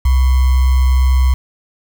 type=tone with sample-and-hold; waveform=sine; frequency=64.5 Hz; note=C2; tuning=24 cents flat; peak=-8 dBFS; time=0.05-1.34 s; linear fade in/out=5 ms; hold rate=1050 Hz; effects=none